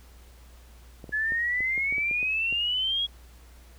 clicks, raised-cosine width 2 ms, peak -28 dBFS, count 10, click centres 1.042 / 1.093 / 1.321 / 1.606 / 1.778 / 1.925 / 1.982 / 2.112 / 2.229 / 2.526 s
sine exponential sweep, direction up, 1700 to 3342 Hz, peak -24 dBFS, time 1.12-3.07 s, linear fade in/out 20 ms
effects added 60 Hz sine -48 dBFS peak until 3.78 s + pink hiss -57 dBFS RMS until 3.78 s

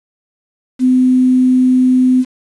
sine tone with quantisation, 255 Hz, C4, 44 cents flat, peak -7 dBFS, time 0.79-2.25 s, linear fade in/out 50 ms, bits 6, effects resampled to 24000 Hz

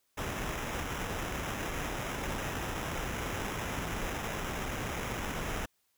pink noise with sample-and-hold, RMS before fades -36 dBFS, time 0.17-5.66 s, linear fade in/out 10 ms, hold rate 4410 Hz, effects white hiss -75 dBFS RMS until 5.97 s

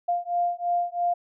sine beating tone pair, 698.5 / 701.5 Hz, F5 / F5, 0 / +8 cents, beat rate 3 Hz, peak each -26 dBFS, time 0.08-1.14 s, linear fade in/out 10 ms, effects none

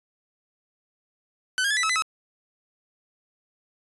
sawtooth tone with pitch steps, 1511 / 1622 / 1717 / 1980 / 1295 / 2010 / 1287 Hz, F#6 / G#6 / A6 / B6 / E6 / B6 / E6, +36 / -41 / -43 / +4 / -31 / +30 / -42 cents, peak -18 dBFS, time 1.58-2.021 s, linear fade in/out 0 ms, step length 63 ms, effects resampled to 24000 Hz

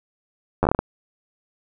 slowing click train, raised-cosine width 1 ms, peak -4 dBFS, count 8, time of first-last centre 0.63-0.79 s, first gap 10 ms, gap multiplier 1.27, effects none

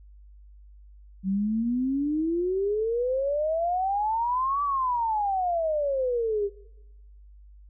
sine exponential two-way sweep, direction up then down, 186.3 to 1163 to 392.6 Hz, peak -23 dBFS, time 1.23-6.5 s, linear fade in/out 50 ms, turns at 4.63 s, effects noise-tail reverb RT60 1.0 s tail -22 dB re dry + added 50 Hz sine -47 dBFS peak until 7.69 s

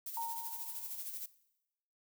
violet noise with tremolo, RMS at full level -41 dBFS, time 0.06-1.26 s, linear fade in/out 5 ms, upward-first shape sine, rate 13 Hz, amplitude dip 50%
sine tone with exponential decay, 925 Hz, A#5, 14 cents flat, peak -35 dBFS, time 0.17-1 s, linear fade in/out 2 ms, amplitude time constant 180 ms
effects noise-tail reverb RT60 0.9 s tail -19 dB re dry

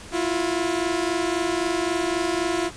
sawtooth tone pair together, 331.6 / 355.4 Hz, E4 / F4, +10 / +30 cents, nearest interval minor second, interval 120 cents, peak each -21 dBFS, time 0.11-2.71 s, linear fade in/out 50 ms, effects pink hiss -41 dBFS RMS until 2.76 s + resampled to 22050 Hz

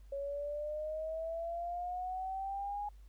sine exponential sweep, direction up, 553 to 830.6 Hz, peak -36 dBFS, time 0.12-2.89 s, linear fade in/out 5 ms, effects added 50 Hz sine -52 dBFS peak until 3.08 s + pink hiss -73 dBFS RMS until 3.08 s

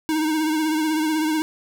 square tone with vibrato, 312 Hz, D#4, 5 cents sharp, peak -20 dBFS, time 0.09-1.42 s, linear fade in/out 0 ms, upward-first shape triangle, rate 16 Hz, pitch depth 53 cents each way, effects none

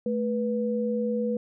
sine tone pair together, 218.3 / 489.3 Hz, A3 / B4, -13 / -16 cents, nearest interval octave + major second, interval 1397 cents, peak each -27 dBFS, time 0.06-1.37 s, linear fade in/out 2 ms, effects none

